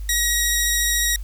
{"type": "tone with vibrato", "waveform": "10% pulse", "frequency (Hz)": 1900, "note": "A#6", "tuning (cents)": 33, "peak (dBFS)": -9, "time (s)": [0.09, 1.16], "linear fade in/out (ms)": 2, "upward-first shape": "sine", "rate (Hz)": 14, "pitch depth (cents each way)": 8, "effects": ["added 50 Hz sine -27 dBFS peak until 1.23 s", "white hiss -52 dBFS RMS until 1.23 s"]}